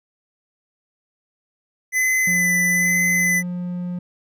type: tone with vibrato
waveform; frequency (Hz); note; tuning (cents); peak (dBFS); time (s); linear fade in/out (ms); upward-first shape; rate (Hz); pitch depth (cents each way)
square; 2015; B6; +34; -17; 1.92-3.43; 50; sine; 1.1; 19
type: tone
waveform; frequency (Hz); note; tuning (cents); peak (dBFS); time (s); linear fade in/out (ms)
triangle; 177.8; F3; +31; -22; 2.27-3.99; 5
effects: none